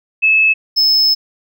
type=tone pair in turn; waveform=sine / triangle; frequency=2600 / 5212 Hz; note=E7 / E8; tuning=-24 / -20 cents; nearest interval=octave; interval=1204 cents; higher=second; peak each=-8 dBFS; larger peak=neither; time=0.22-0.54 / 0.76-1.15 s; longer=second; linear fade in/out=20 ms; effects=none